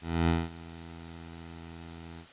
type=tone with ADSR envelope; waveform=15% pulse; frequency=83.2 Hz; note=E2; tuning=17 cents sharp; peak=-16 dBFS; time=0.01-2.27 s; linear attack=270 ms; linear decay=210 ms; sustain=-21 dB; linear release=78 ms; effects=white hiss -52 dBFS RMS until 2.32 s + resampled to 8000 Hz